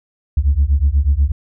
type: beating tone pair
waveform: sine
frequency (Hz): 66.7 / 74.9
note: C2 / D2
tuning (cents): +34 / +35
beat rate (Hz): 8.2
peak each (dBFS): -13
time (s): 0.37-1.32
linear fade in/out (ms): 5
effects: tanh soft clip ceiling -6 dBFS